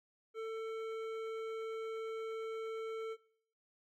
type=tone with hard clipping; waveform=triangle; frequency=445.7 Hz; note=A4; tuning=22 cents sharp; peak=-40 dBFS; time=0.34-3.17 s; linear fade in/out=50 ms; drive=15 dB; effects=noise-tail reverb RT60 0.6 s tail -21 dB re dry + MP3 96 kbps